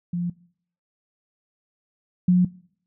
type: tone pair in turn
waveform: sine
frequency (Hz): 174.61 / 180.04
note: F3 / F#3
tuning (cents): 0 / -47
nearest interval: minor second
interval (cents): 53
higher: second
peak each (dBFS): -23 / -13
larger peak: second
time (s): 0.13-0.3 / 2.28-2.45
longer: neither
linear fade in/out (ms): 5
effects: noise-tail reverb RT60 0.6 s tail -22 dB re dry